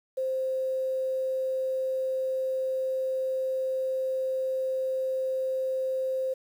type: tone with quantisation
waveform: sine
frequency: 523.3 Hz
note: C5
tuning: in tune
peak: -26 dBFS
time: 0.17-6.34 s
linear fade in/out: 10 ms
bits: 9
effects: none